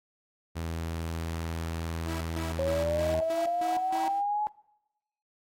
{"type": "tone", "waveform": "sawtooth", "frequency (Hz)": 82.41, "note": "E2", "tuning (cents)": 0, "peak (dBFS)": -28, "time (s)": [0.55, 3.21], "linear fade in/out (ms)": 20}
{"type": "tone with tremolo", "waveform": "sawtooth", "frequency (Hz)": 326.1, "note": "E4", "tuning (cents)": -19, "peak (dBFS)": -31, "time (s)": [2.05, 4.23], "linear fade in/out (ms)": 50, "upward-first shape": "square", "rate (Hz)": 3.2, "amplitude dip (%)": 80}
{"type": "linear sweep", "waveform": "sine", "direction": "up", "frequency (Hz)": [541, 850], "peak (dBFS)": -26, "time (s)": [2.59, 4.47], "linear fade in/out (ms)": 0}
{"effects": ["noise-tail reverb RT60 0.9 s tail -22 dB re dry", "AAC 48 kbps"]}